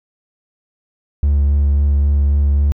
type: tone with vibrato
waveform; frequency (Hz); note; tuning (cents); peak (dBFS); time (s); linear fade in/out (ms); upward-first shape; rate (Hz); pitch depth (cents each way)
triangle; 71.5; D2; -46; -8; 1.23-2.72; 0; sine; 3.7; 14
effects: tanh soft clip ceiling -4 dBFS